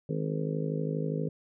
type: harmonic tone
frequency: 52.4 Hz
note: G#1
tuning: 16 cents sharp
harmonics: 3 / 4 / 5 / 6 / 7 / 8 / 9 / 10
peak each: -31 / -40 / -37 / -45 / -47 / -37 / -38 / -42 dBFS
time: 0.09-1.29 s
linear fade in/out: 5 ms
effects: none